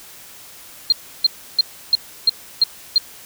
sine tone bursts, 4200 Hz, C8, 6 cents sharp, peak -9 dBFS, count 7, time 0.9-2.981 s, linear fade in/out 2 ms, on 23 ms, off 320 ms, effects white hiss -41 dBFS RMS until 3.25 s

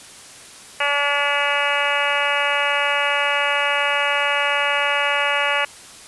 harmonic tone, 286.5 Hz, D4, 43 cents flat, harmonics 2 / 3 / 4 / 5 / 6 / 7 / 8 / 9 / 10, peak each -26 / -26 / -26 / -26 / -26 / -26 / -26 / -26 / -26 dBFS, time 0.8-5.65 s, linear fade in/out 5 ms, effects white hiss -41 dBFS RMS until 6.07 s + resampled to 24000 Hz

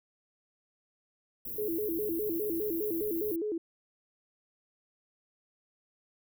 white band-stop noise, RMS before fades -39 dBFS, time 1.45-3.36 s, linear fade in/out 5 ms, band 490 to 12000 Hz, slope 48 dB/octave
sine tone with vibrato, 375.5 Hz, F#4, 26 cents sharp, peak -30 dBFS, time 1.58-3.58 s, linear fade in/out 5 ms, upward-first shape square, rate 4.9 Hz, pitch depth 210 cents each way
effects none

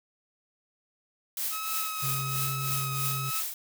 blue noise with tremolo, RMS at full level -30 dBFS, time 1.37-3.54 s, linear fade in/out 2 ms, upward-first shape triangle, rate 3.1 Hz, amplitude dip 75%
sawtooth tone with vibrato, 1278 Hz, D#6, 46 cents sharp, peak -30 dBFS, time 1.5-3.43 s, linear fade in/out 50 ms, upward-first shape triangle, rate 1.2 Hz, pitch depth 25 cents each way
triangle tone, 134 Hz, C3, 42 cents sharp, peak -30 dBFS, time 2.02-3.31 s, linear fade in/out 20 ms
effects none

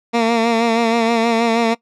15% pulse tone with vibrato, 230 Hz, A#3, 23 cents flat, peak -7 dBFS, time 0.13-1.75 s, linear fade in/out 20 ms, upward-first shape sine, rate 6.3 Hz, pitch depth 41 cents each way, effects noise-tail reverb RT60 0.1 s tail -21 dB re dry + low-pass 5000 Hz 12 dB/octave

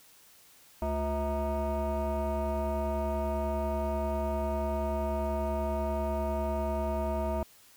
sine tone with frequency modulation, 356.2 Hz, F4, 34 cents sharp, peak -26 dBFS, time 0.82-7.43 s, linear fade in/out 2 ms, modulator 287 Hz, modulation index 1.9, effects tanh soft clip ceiling -26 dBFS + white hiss -58 dBFS RMS until 7.76 s

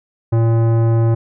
sine tone with tanh clipping, 114.5 Hz, A#2, 31 cents flat, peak -13 dBFS, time 0.32-1.15 s, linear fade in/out 10 ms, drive 16 dB, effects none

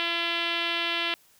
5% pulse tone with low-pass filter, 339.1 Hz, E4, 49 cents sharp, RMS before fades -28 dBFS, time 0-1.14 s, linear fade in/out 0 ms, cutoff 3200 Hz, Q 2.8, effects white hiss -60 dBFS RMS until 1.39 s

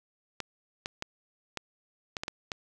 clicks, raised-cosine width 0.2 ms, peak -16 dBFS, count 8, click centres 0.403 / 0.859 / 1.024 / 1.573 / 2.168 / 2.235 / 2.281 / 2.518 s, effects none

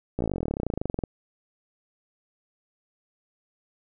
slowing click train, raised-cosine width 2 ms, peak -14 dBFS, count 30, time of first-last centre 0.19-1.037 s, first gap 16 ms, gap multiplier 1.04, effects none

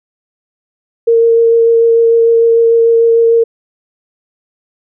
sine tone with vibrato, 460.5 Hz, A#4, 21 cents flat, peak -5 dBFS, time 1.07-3.44 s, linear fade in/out 10 ms, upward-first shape sine, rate 6.7 Hz, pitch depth 10 cents each way, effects none

